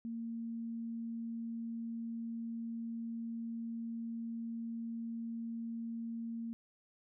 sine tone, 230 Hz, A#3, 23 cents flat, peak -38 dBFS, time 0.05-6.53 s, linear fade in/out 0 ms, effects none

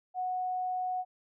sine tone, 736 Hz, F#5, 9 cents flat, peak -30 dBFS, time 0.14-1.05 s, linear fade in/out 50 ms, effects none

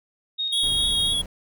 sine tone with tremolo, 3729 Hz, A#7, in tune, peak -23 dBFS, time 0.38-1.14 s, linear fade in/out 20 ms, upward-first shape square, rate 5.1 Hz, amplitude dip 30%
square tone with vibrato, 3322 Hz, G#7, in tune, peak -22 dBFS, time 0.52-1.22 s, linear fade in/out 10 ms, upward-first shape triangle, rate 3.6 Hz, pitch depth 23 cents each way
brown noise, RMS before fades -34 dBFS, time 0.63-1.26 s, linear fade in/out 2 ms
effects none

